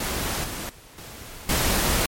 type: noise with level steps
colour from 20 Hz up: pink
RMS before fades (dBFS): -27 / -32 / -48 / -40 / -22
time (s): 0-2.06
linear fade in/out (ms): 5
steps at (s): 0.44 / 0.69 / 0.98 / 1.49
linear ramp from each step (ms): 2
effects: MP3 64 kbps